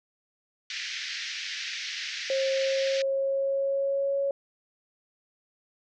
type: band-pass noise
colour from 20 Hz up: pink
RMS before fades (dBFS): -35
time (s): 0.7-3.02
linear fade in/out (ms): 2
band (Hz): 1700 to 5900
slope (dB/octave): 48
type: tone with pitch glide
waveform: sine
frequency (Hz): 536 to 554.9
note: C5 to C#5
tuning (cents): +42 to +2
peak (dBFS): -24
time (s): 2.3-4.31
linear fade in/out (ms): 2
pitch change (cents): +60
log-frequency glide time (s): 2.52-4.18
effects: none

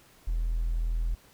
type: tone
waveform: triangle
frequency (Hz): 41.2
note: E1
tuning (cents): 0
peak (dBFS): -22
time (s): 0.27-1.15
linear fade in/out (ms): 10
effects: tanh soft clip ceiling -22 dBFS + pink hiss -58 dBFS RMS until 1.33 s

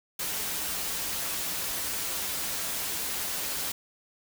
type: noise with comb filter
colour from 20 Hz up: white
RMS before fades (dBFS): -32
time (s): 0.19-3.72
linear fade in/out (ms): 5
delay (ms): 8.4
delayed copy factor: -0.5
effects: none

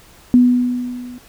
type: tone with level ramp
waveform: sine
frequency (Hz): 246.9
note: B3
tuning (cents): 0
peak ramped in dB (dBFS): -5 to -31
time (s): 0.34-1.18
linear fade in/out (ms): 0
effects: pink hiss -46 dBFS RMS until 1.28 s

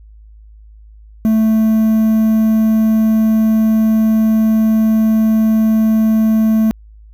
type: tone with quantisation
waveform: triangle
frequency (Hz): 220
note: A3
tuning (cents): 0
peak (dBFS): -7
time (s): 1.25-6.71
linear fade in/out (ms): 0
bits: 6
effects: added 53 Hz sine -37 dBFS peak until 7.13 s

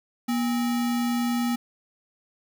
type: tone with sample-and-hold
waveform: sine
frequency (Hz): 240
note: B3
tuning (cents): -49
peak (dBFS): -22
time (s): 0.28-1.56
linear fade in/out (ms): 10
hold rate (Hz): 1050
effects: none

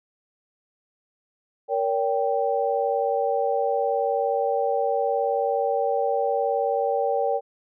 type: chord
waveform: sine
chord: G diminished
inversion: first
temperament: equal with one note detuned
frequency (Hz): 466.2 / 565.4 / 784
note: Bb4 / Db5 / G5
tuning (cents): 0 / +34 / 0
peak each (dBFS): -25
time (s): 1.68-7.41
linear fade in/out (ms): 50
effects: none

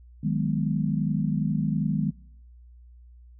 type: chord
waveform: sine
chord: G# minor seventh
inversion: second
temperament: equal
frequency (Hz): 155.56 / 185 / 207.7 / 246.9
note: D#3 / F#3 / G#3 / B3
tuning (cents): 0 / 0 / 0 / 0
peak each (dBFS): -26 / -30 / -27 / -32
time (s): 0.23-2.11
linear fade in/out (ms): 10
effects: noise-tail reverb RT60 0.7 s tail -24 dB re dry + added 60 Hz sine -47 dBFS peak until 3.39 s

